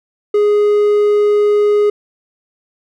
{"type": "tone", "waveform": "triangle", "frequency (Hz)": 415.3, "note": "G#4", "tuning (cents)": 0, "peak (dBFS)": -7, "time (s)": [0.34, 1.9], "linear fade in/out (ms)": 5, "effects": []}